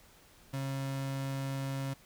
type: tone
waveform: 35% pulse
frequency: 135.9 Hz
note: C#3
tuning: 34 cents flat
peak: -32 dBFS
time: 0.53-1.94 s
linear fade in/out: 10 ms
effects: pink hiss -60 dBFS RMS until 2.05 s